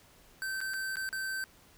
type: tone with dropouts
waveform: square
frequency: 1548 Hz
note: G6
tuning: 22 cents flat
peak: -34 dBFS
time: 0.42-1.44 s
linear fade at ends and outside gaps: 0 ms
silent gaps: 0.605-0.613 / 0.736-0.74 / 0.957-0.969 / 1.09-1.128 s
effects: pink hiss -60 dBFS RMS until 1.77 s